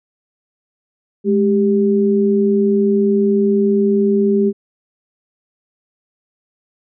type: tone pair together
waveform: sine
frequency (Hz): 209.2 / 394.9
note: G#3 / G4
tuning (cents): +13 / +13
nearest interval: major seventh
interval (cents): 1100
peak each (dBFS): -14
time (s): 1.24-4.53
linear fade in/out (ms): 50
effects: none